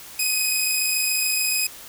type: tone pair together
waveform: 10% pulse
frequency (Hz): 2489 / 2516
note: D#7 / D#7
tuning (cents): 0 / +19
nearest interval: unison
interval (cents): 19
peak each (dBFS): -20 / -12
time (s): 0.19-1.67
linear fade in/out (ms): 5
effects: white hiss -41 dBFS RMS until 1.88 s